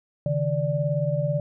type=tone cluster; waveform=sine; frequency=137.5 / 155.7 / 585 Hz; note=C#3 / D#3 / D5; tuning=-14 / +2 / -7 cents; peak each=-26 dBFS; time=0.26-1.4 s; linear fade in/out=2 ms; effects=none